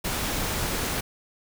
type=noise; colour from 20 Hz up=pink; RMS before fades=-28 dBFS; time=0.04-1.01 s; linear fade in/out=10 ms; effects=none